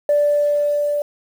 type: tone with level ramp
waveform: sine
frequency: 585 Hz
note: D5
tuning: 7 cents flat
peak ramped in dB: -11 to -17 dBFS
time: 0.09-1.02 s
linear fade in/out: 2 ms
effects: tanh soft clip ceiling -8 dBFS + 7-bit